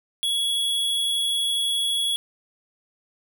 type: tone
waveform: square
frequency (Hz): 3357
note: G#7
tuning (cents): +18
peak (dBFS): -22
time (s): 0.23-2.16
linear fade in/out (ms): 0
effects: none